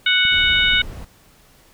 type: harmonic tone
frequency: 740 Hz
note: F#5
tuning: in tune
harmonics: 2 / 3 / 4 / 5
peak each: -19 / -19 / -19 / -19 dBFS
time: 0.06-0.82 s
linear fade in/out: 5 ms
type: clicks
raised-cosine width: 5 ms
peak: -22 dBFS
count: 5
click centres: 0.252 / 0.398 / 0.592 / 0.639 / 0.736 s
type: noise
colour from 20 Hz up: brown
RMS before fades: -31 dBFS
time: 0.31-1.05 s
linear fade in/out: 10 ms
effects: pink hiss -52 dBFS RMS until 1.73 s